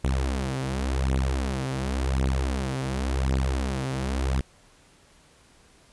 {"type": "beating tone pair", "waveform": "sawtooth", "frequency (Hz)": [65.6, 66.51], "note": ["C2", "C2"], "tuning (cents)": [5, 29], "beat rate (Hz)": 0.91, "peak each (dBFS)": -23, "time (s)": [0.04, 4.41], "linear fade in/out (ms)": 5, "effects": ["pink hiss -57 dBFS RMS until 5.92 s", "resampled to 24000 Hz"]}